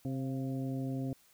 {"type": "harmonic tone with a mistuned harmonic", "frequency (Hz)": 132.6, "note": "C3", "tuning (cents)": 23, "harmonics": [1, 2, 3, 4, 5], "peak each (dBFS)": [-36, -36, -48, -47, -50], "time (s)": [0.05, 1.13], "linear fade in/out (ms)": 2, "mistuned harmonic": 5, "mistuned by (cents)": 58, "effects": ["white hiss -65 dBFS RMS until 1.33 s"]}